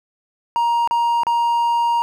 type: tone with dropouts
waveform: triangle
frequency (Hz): 940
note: A#5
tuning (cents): +14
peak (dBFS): -13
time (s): 0.56-2.02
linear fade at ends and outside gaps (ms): 0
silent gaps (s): 0.875-0.91 / 1.234-1.268
effects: none